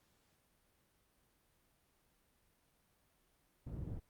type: low-pass noise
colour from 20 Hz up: white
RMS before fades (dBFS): -44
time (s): 3.66-4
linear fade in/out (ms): 10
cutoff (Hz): 140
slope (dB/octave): 12
effects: pink hiss -75 dBFS RMS until 4.09 s + Opus 48 kbps